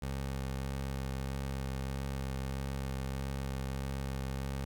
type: tone with vibrato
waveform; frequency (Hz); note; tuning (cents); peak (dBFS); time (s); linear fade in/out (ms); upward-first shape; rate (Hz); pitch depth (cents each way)
20% pulse; 67.1; C2; +44; -30; 0.02-4.65; 5; sine; 1.6; 19
effects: 12-bit